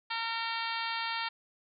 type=harmonic tone; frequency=457.4 Hz; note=A#4; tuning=33 cents flat; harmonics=2 / 3 / 4 / 5 / 6 / 7 / 8 / 9 / 10; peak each=-37 / -39 / -40 / -41 / -42 / -42 / -43 / -44 / -44 dBFS; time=0.1-1.29 s; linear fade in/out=10 ms; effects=none